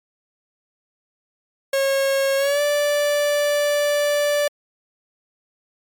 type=tone with pitch glide; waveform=45% pulse; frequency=545 to 584.1 Hz; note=C#5 to D5; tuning=-29 to -10 cents; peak=-17 dBFS; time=1.73-4.48 s; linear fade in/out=5 ms; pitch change=+119 cents; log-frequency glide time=2.37-2.61 s; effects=MP3 96 kbps